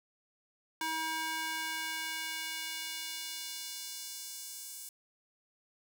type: tone with high-pass filter sweep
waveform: square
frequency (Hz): 319.6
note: D#4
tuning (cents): +47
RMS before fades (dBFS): -39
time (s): 0.81-4.89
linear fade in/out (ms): 2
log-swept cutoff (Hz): 890 to 8200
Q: 1
effects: none